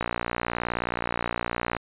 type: click train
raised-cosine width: 0.5 ms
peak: -11 dBFS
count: 105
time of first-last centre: 0.01-1.767 s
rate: 59.2 Hz
effects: resampled to 8000 Hz